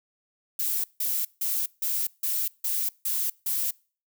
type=noise bursts; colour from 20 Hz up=violet; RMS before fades=-27 dBFS; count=8; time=0.59-3.71 s; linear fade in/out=5 ms; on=250 ms; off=160 ms; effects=noise-tail reverb RT60 0.4 s tail -25 dB re dry